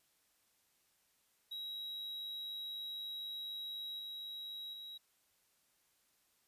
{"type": "tone with level steps", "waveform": "triangle", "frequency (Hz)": 3851, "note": "B7", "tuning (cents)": -44, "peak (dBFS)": [-40, -42, -45], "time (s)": [1.51, 4.98], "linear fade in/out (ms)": 10, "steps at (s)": [3.99, 4.73], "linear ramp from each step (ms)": 5, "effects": ["white hiss -75 dBFS RMS until 6.47 s", "resampled to 32000 Hz"]}